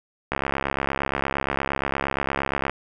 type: click train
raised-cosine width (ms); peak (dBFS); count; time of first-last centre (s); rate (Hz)
0.5; -8; 164; 0.32-2.696; 68.6
effects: none